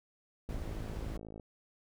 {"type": "noise", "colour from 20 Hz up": "brown", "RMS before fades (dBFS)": -40, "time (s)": [0.49, 1.17], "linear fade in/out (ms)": 2}
{"type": "click train", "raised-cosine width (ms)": 2, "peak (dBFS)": -33, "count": 50, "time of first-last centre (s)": [0.49, 1.397], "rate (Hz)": 54}
{"effects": []}